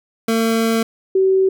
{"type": "tone pair in turn", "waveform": ["25% pulse", "sine"], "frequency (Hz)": [226.1, 381.2], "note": ["A3", "G4"], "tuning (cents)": [47, -48], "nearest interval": "major sixth", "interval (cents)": 905, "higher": "second", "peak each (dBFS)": -11, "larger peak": "neither", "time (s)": [[0.28, 0.83], [1.15, 1.49]], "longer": "first", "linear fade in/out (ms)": 5, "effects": []}